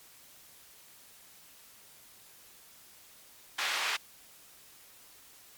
white band-pass noise, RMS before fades -32 dBFS, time 3.58-3.97 s, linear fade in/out 10 ms, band 940 to 3100 Hz, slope 12 dB/octave, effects white hiss -56 dBFS RMS until 5.57 s + MP3 96 kbps

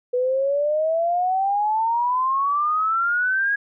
sine exponential sweep, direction up, 490 to 1661.2 Hz, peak -18 dBFS, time 0.13-3.56 s, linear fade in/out 10 ms, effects none

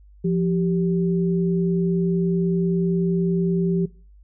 sine tone pair together, 173.6 / 389.7 Hz, F3 / G4, -10 / -10 cents, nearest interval octave + major second, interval 1400 cents, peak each -19 / -24 dBFS, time 0.24-3.86 s, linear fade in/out 10 ms, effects noise-tail reverb RT60 0.4 s tail -22 dB re dry + added 50 Hz sine -46 dBFS peak until 4.23 s

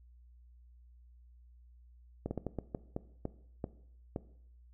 slowing click train, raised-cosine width 2 ms, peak -22 dBFS, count 10, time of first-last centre 2.26-4.161 s, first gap 50 ms, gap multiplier 1.34, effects noise-tail reverb RT60 0.7 s tail -17 dB re dry + added 60 Hz sine -56 dBFS peak until 4.73 s

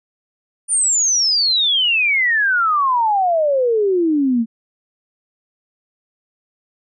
sine exponential sweep, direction down, 9397 to 220.6 Hz, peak -13 dBFS, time 0.68-4.46 s, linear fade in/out 50 ms, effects none

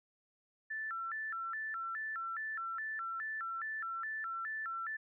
sine tone with vibrato, 1539 Hz, G6, 32 cents flat, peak -37 dBFS, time 0.7-4.97 s, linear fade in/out 10 ms, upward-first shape square, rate 2.4 Hz, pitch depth 230 cents each way, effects none

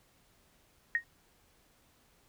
sine tone with exponential decay, 1864.7 Hz, A#6, in tune, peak -22 dBFS, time 0.95-1.04 s, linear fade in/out 1 ms, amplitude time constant 19 ms, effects pink hiss -67 dBFS RMS until 2.28 s

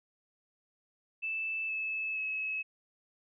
sine tone with pitch steps, 2637 / 2607 / 2577 Hz, E7 / E7 / E7, 0 / -20 / -40 cents, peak -32 dBFS, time 1.22-2.63 s, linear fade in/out 20 ms, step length 470 ms, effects none

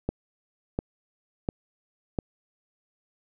click train, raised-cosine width 2 ms, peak -13 dBFS, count 4, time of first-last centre 0.09-2.188 s, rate 1.43 Hz, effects none

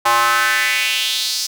square tone with high-pass filter sweep, 117.5 Hz, A#2, 14 cents sharp, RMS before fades -17 dBFS, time 0.05-1.47 s, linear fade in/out 10 ms, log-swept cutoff 930 to 5300 Hz, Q 3.2, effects none

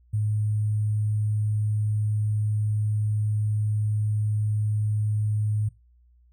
sine tone with sample-and-hold, 106.1 Hz, G#2, 38 cents sharp, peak -22 dBFS, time 0.13-5.69 s, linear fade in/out 10 ms, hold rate 8820 Hz, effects noise-tail reverb RT60 0.2 s tail -18 dB re dry + added 60 Hz sine -55 dBFS peak until 6.32 s

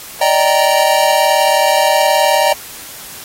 square chord, Eb major seventh, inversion third, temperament just, 583.4 / 622.3 / 777.8 / 933.4 Hz, D5 / Eb5 / G5 / Bb5, -12 / 0 / -14 / +2 cents, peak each -16 dBFS, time 0.21-2.53 s, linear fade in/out 5 ms, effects white hiss -32 dBFS RMS until 3.24 s + AAC 48 kbps

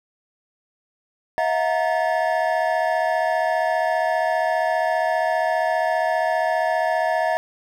triangle tone cluster, 645 / 720 / 929 / 1733 Hz, E5 / F#5 / A#5 / A6, -38 / -47 / -6 / -27 cents, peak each -20 / -21 / -25 / -26 dBFS, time 1.38-7.37 s, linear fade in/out 0 ms, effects none

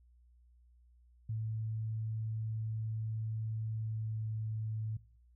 sine tone with pitch glide, 110.4 to 109.51 Hz, A2 to A2, +6 to -8 cents, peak -34 dBFS, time 1.29-4.97 s, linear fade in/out 5 ms, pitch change -14 cents, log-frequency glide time 3.8-4.38 s, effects noise-tail reverb RT60 0.6 s tail -22 dB re dry + added 60 Hz sine -61 dBFS peak until 5.35 s

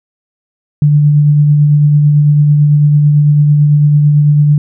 sine tone with tremolo, 147.6 Hz, D3, 9 cents sharp, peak -3 dBFS, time 0.82-4.58 s, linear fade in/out 2 ms, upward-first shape triangle, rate 9 Hz, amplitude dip 30%, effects none

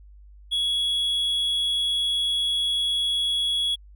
triangle tone, 3353 Hz, G#7, 16 cents sharp, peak -20 dBFS, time 0.51-3.76 s, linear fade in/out 20 ms, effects added 50 Hz sine -45 dBFS peak until 3.95 s

